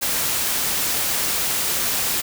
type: noise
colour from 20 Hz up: white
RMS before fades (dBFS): -22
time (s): 0.01-2.22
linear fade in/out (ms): 20
effects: none